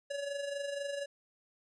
square tone with amplitude modulation, 566 Hz, C#5, 36 cents sharp, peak -34 dBFS, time 0.1-1.06 s, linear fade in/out 10 ms, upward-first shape sine, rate 24.1 Hz, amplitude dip 55%, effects resampled to 22050 Hz

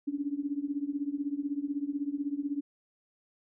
sine tone with tremolo, 286 Hz, D4, 46 cents flat, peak -26 dBFS, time 0.07-2.61 s, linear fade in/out 10 ms, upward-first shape triangle, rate 16 Hz, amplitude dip 95%, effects none

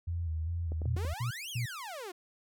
sine tone with vibrato, 82.41 Hz, E2, in tune, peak -31 dBFS, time 0.07-1.14 s, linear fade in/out 10 ms, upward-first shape square, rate 2.5 Hz, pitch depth 56 cents each way
clicks, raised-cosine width 2 ms, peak -29 dBFS, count 5, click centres 0.72 / 0.818 / 0.856 / 0.966 / 1.049 s
sine tone bursts, 120 Hz, B2, 49 cents flat, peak -30 dBFS, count 3, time 0.85-1.66 s, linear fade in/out 10 ms, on 110 ms, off 240 ms
sawtooth exponential two-way sweep, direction up then down, 339.3 to 3360 to 339.3 Hz, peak -36 dBFS, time 0.96-2.12 s, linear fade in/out 10 ms, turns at 1.5 s
effects none

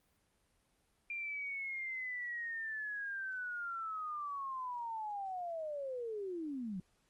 sine linear sweep, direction down, 2391 to 174.61 Hz, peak -38 dBFS, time 1.1-6.8 s, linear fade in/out 2 ms, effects pink hiss -75 dBFS RMS until 7.09 s + Opus 32 kbps

